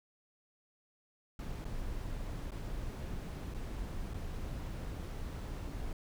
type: noise with dropouts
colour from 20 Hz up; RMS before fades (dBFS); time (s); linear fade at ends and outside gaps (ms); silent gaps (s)
brown; -40; 1.39-5.93; 2; 1.645-1.652 / 2.508-2.518 / 3.54-3.545 / 4.137-4.142
effects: none